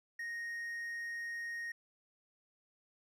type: tone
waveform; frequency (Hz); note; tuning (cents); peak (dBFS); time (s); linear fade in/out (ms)
triangle; 1864.7; A#6; 0; -37; 0.19-1.72; 5
effects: none